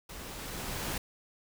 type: noise with level ramp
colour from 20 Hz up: pink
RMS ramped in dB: -45 to -34 dBFS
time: 0.09-0.98 s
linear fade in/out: 5 ms
effects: none